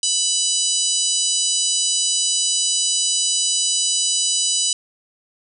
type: harmonic tone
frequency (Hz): 990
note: B5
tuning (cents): +4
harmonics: 3 / 4 / 5 / 6 / 7 / 8 / 9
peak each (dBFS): -25 / -25 / -25 / -25 / -25 / -25 / -25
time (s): 0.03-4.73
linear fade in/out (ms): 2
effects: none